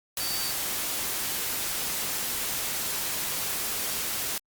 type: tone in noise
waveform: sine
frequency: 4597 Hz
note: D8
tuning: 38 cents flat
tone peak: -33 dBFS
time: 0.2-0.51 s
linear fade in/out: 2 ms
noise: white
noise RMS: -30 dBFS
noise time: 0.17-4.38 s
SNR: -6 dB
effects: Opus 48 kbps